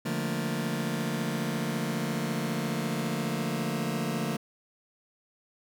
sawtooth chord, Bb major seventh, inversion first, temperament just, 145.68 / 174.81 / 218.5 / 233.1 Hz, D3 / F3 / A3 / Bb3, -14 / +2 / -12 / 0 cents, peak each -30 dBFS, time 0.05-4.37 s, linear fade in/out 10 ms, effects none

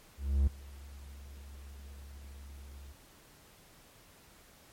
triangle tone with ADSR envelope, 69.3 Hz, C#2, in tune, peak -20 dBFS, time 0.17-2.93 s, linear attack 300 ms, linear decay 9 ms, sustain -24 dB, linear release 13 ms, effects pink hiss -59 dBFS RMS until 4.72 s + MP3 64 kbps

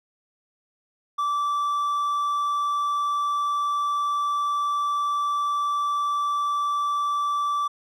triangle tone, 1163 Hz, D6, 17 cents flat, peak -20 dBFS, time 1.18-7.68 s, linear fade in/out 10 ms, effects none

